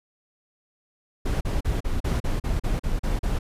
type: noise bursts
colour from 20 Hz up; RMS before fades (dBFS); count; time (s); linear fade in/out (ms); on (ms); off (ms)
brown; -24; 11; 1.25-3.39; 10; 160; 38
effects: resampled to 32000 Hz